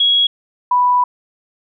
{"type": "tone pair in turn", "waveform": "sine", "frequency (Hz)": [3322, 987.6], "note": ["G#7", "B5"], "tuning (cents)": [0, 0], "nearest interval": "octave + major sixth", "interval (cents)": 2100, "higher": "first", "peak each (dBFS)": -10, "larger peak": "neither", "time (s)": [[0, 0.27], [0.71, 1.04]], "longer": "second", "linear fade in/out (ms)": 5, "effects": []}